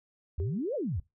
sine exponential two-way sweep, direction up then down, 69.3 to 622.3 to 69.3 Hz, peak -29 dBFS, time 0.38-1 s, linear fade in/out 5 ms, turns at 0.75 s
sine tone with exponential decay, 392 Hz, G4, in tune, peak -34 dBFS, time 0.4-0.81 s, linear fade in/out 0 ms, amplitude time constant 89 ms
effects noise-tail reverb RT60 0.2 s tail -19 dB re dry

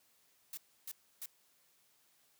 blue noise bursts, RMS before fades -44 dBFS, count 3, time 0.53-1.259 s, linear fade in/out 2 ms, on 43 ms, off 300 ms, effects white hiss -71 dBFS RMS until 2.39 s + high-pass 80 Hz 12 dB/octave

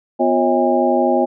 sine tone cluster, 250.1 / 354.8 / 546 / 638 / 812 Hz, B3 / F4 / C#5 / D#5 / G#5, +22 / +27 / -26 / +43 / -39 cents, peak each -19 dBFS, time 0.19-1.26 s, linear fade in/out 20 ms, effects none

